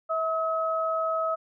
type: tone pair together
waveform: sine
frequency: 647 / 1280.6 Hz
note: E5 / D#6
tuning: -32 / +49 cents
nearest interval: octave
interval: 1181 cents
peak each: -27 dBFS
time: 0.09-1.36 s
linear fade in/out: 20 ms
effects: none